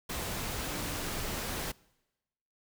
sine tone in noise, 293.7 Hz, D4, in tune, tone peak -45 dBFS, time 0.66-1.05 s, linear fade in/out 10 ms, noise pink, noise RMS -36 dBFS, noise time 0.09-1.72 s, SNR -12 dB, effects noise-tail reverb RT60 1.0 s tail -24 dB re dry

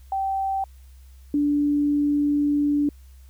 sine tone pair in turn, 776 / 290.7 Hz, G5 / D4, -18 / -18 cents, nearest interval octave + perfect fourth, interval 1700 cents, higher first, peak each -22 / -18 dBFS, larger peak second, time 0.12-0.64 / 1.34-2.89 s, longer second, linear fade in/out 2 ms, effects added 65 Hz sine -44 dBFS peak until 3.29 s + white hiss -61 dBFS RMS until 3.29 s

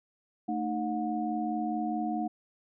sine tone cluster, 223.2 / 307.9 / 723 Hz, A3 / D#4 / F#5, +25 / -18 / -40 cents, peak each -33 / -33 / -33 dBFS, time 0.48-2.28 s, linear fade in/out 10 ms, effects none

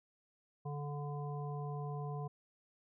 harmonic tone, 145.3 Hz, D3, 18 cents flat, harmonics 1 / 3 / 5 / 7, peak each -39 / -47 / -48 / -50 dBFS, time 0.65-2.28 s, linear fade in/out 10 ms, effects none

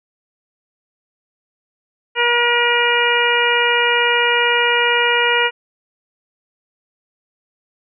harmonic tone, 477.8 Hz, A#4, 43 cents sharp, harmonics 1 / 2 / 3 / 4 / 5 / 6, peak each -20 / -20 / -20 / -20 / -20 / -20 dBFS, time 2.15-5.51 s, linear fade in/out 50 ms, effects none

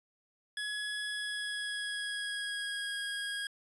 25% pulse tone with pitch glide, 1685 to 1639.9 Hz, G#6 to G#6, +25 to -22 cents, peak -31 dBFS, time 0.57-3.47 s, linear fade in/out 2 ms, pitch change -47 cents, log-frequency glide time 1.06-2.98 s, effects resampled to 24000 Hz

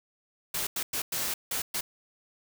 white noise bursts at uneven times, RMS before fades -31 dBFS, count 6, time 0.54-0.67 / 0.76-0.83 / 0.93-1.02 / 1.12-1.34 / 1.51-1.62 / 1.74-1.81 s, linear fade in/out 5 ms, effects none

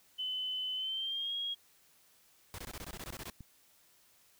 sine tone with pitch glide, 3028 to 3283 Hz, F#7 to G#7, +39 to -21 cents, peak -34 dBFS, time 0.18-1.55 s, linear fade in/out 20 ms, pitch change +140 cents, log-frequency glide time 0.75-1.34 s
pink noise bursts, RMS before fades -44 dBFS, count 12, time 2.54-3.299 s, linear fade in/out 0 ms, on 44 ms, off 21 ms
clicks, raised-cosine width 5 ms, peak -36 dBFS, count 2, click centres 3.103 / 3.407 s
effects white hiss -66 dBFS RMS until 4.39 s

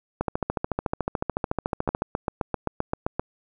two click trains, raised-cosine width 1 ms, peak -10 / -10 dBFS, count 25 / 11, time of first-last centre 0.21-1.949 / 1.89-3.195 s, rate 13.8 / 7.66 Hz, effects none

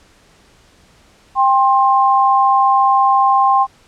sine tone pair together, 793 / 1058.5 Hz, G5 / C6, +20 / +20 cents, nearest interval perfect fourth, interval 500 cents, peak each -12 dBFS, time 1.35-3.67 s, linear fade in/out 50 ms, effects pink hiss -50 dBFS RMS until 3.87 s + low-pass 8000 Hz 12 dB/octave

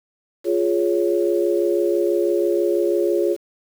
sine chord, Db major, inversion first, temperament equal with one note detuned, 349.2 / 415.3 / 557.6 Hz, F4 / Ab4 / Db5, 0 / 0 / +10 cents, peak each -19 / -21 / -23 dBFS, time 0.44-3.37 s, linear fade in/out 50 ms, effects 7-bit

